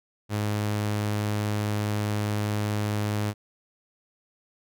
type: tone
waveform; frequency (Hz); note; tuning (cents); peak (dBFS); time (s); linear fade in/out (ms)
sawtooth; 104.8; G#2; +16; -21; 0.29-3.34; 50
effects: none